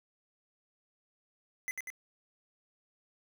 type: tone with echo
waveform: square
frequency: 2037 Hz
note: C7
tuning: 47 cents flat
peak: -34 dBFS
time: 1.68-1.71 s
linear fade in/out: 0 ms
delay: 96 ms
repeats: 2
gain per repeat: -3 dB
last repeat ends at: 1.902 s
effects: none